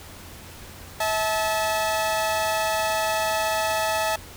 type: tone pair together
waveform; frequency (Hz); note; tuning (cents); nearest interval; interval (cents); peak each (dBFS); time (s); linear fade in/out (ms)
sawtooth; 646.9 / 868; E5 / A5; -33 / -24; perfect fourth; 509; -21; 1-4.16; 5
effects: added 86 Hz sine -47 dBFS peak until 4.36 s + pink hiss -43 dBFS RMS until 4.36 s